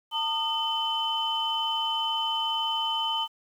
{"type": "tone cluster", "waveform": "sine", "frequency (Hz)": [900, 1225, 3047], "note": ["A5", "D#6", "G7"], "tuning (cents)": [39, -27, -50], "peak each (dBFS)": [-29, -35, -27], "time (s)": [0.11, 3.28], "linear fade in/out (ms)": 50, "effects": ["tanh soft clip ceiling -16 dBFS", "9-bit"]}